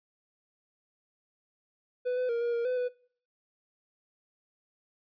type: tone with pitch steps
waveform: triangle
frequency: 497.5 / 504 / 468.4 / 474.6 / 469.2 / 504 / 495.2 Hz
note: B4 / B4 / A#4 / A#4 / A#4 / B4 / B4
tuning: +13 / +35 / +8 / +31 / +11 / +35 / +5 cents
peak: -25 dBFS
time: 2.05-2.89 s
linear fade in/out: 20 ms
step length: 120 ms
effects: noise-tail reverb RT60 0.5 s tail -22 dB re dry + resampled to 11025 Hz